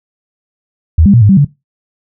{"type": "tone with pitch steps", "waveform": "sine", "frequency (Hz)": [80.1, 200.4, 119.1, 103.5, 193.6, 142.9], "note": ["E2", "G3", "A#2", "G#2", "G3", "D3"], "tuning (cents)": [-49, 38, 38, -5, -21, -47], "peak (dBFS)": -3, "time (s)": [0.98, 1.448], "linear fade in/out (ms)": 5, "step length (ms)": 78, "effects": ["noise-tail reverb RT60 0.2 s tail -19 dB re dry"]}